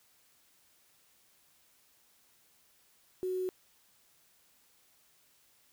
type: tone with quantisation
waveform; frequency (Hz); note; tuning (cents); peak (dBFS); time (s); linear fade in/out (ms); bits
sine; 370; F#4; 0; -31; 3.23-3.49; 0; 9
effects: white hiss -67 dBFS RMS until 5.72 s